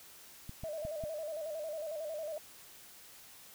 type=clicks; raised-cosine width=5 ms; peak=-31 dBFS; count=4; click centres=0.494 / 0.636 / 0.851 / 1.038 s
type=tone with vibrato; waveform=sine; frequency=622.3 Hz; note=D#5; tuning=in tune; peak=-37 dBFS; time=0.64-2.38 s; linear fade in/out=2 ms; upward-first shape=square; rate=11 Hz; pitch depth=70 cents each way
effects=white hiss -55 dBFS RMS until 3.54 s